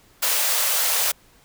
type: high-pass noise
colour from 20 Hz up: white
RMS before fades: -21 dBFS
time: 0.22-1.12 s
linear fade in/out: 10 ms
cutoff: 460 Hz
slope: 96 dB/octave
effects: pink hiss -55 dBFS RMS until 1.44 s